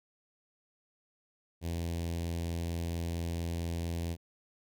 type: tone with notch filter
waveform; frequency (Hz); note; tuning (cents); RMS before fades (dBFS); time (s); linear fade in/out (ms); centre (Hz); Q
sawtooth; 84.4; E2; +41; -35; 1.61-4.17; 50; 1300; 0.78
effects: none